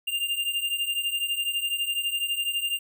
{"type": "beating tone pair", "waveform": "square", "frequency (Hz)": [2794, 2806], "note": ["F7", "F7"], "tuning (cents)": [0, 8], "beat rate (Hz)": 12, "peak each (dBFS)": [-28, -31], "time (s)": [0.07, 2.79], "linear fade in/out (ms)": 10, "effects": []}